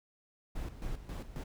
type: noise with tremolo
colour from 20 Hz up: brown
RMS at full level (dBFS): -38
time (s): 0.55-1.44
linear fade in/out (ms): 10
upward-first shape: square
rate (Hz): 3.7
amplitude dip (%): 70
effects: none